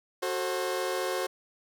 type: chord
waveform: sawtooth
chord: F# diminished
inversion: none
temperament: just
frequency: 370 / 444 / 532.8 Hz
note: F#4 / A4 / C5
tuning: 0 / +16 / +31 cents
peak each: -28 / -33 / -28 dBFS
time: 0.22-1.27 s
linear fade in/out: 10 ms
effects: none